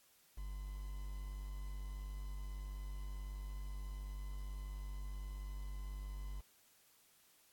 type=tone with quantisation; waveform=triangle; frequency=49.25 Hz; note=G1; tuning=9 cents sharp; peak=-40 dBFS; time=0.37-6.41 s; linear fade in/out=10 ms; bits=10; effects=white hiss -69 dBFS RMS until 7.52 s + AAC 64 kbps